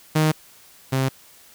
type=tone pair in turn; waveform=sawtooth; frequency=155.56 / 132.83 Hz; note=D#3 / C3; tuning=0 / +26 cents; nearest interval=minor third; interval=274 cents; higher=first; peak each=-12 / -15 dBFS; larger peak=first; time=0.15-0.32 / 0.92-1.09 s; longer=neither; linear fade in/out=10 ms; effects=white hiss -50 dBFS RMS until 1.54 s